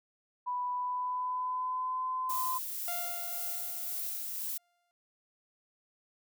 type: tone with pitch glide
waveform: sine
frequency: 989 to 1023.3 Hz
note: B5 to C6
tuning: +2 to -39 cents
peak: -31 dBFS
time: 0.46-2.59 s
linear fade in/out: 20 ms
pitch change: +59 cents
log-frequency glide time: 0.7-2.06 s
type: noise with tremolo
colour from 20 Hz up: violet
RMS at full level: -36 dBFS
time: 2.29-4.58 s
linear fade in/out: 10 ms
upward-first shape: sine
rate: 1.9 Hz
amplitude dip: 25%
type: tone with exponential decay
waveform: sawtooth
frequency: 698.5 Hz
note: F5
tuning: in tune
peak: -33 dBFS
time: 2.88-4.91 s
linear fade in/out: 0 ms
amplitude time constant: 440 ms
effects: none